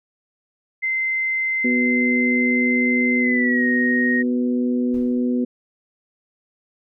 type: tone with pitch glide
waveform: sine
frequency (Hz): 2073 to 1868.3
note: C7 to A#6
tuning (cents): -17 to +3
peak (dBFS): -19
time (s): 0.82-4.23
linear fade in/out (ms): 20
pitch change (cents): -180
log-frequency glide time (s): 3.19-3.66
type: harmonic tone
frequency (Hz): 123.47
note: B2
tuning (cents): 0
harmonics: 2 / 3 / 4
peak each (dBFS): -18 / -28 / -30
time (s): 1.64-5.45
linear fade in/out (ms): 10
type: noise with exponential decay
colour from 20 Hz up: brown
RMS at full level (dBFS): -38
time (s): 4.94-5.45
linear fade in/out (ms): 1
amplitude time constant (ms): 110
effects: none